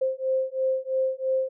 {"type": "beating tone pair", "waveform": "sine", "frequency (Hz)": [523.3, 526.3], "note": ["C5", "C5"], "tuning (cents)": [0, 10], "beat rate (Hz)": 3, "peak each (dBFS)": -26, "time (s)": [0.01, 1.49], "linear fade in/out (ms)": 10, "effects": []}